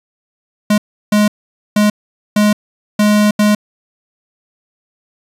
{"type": "tone bursts at uneven times", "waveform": "square", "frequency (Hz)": 209.3, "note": "G#3", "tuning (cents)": 14, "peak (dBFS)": -9, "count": 6, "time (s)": [[0.7, 0.78], [1.12, 1.28], [1.76, 1.9], [2.36, 2.53], [2.99, 3.31], [3.39, 3.55]], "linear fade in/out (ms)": 5, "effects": ["resampled to 32000 Hz", "8-bit"]}